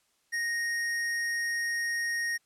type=tone; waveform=square; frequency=1864.7 Hz; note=A#6; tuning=in tune; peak=-29 dBFS; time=0.32-2.38 s; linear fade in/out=20 ms; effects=white hiss -71 dBFS RMS until 2.45 s + low-pass 10000 Hz 12 dB/octave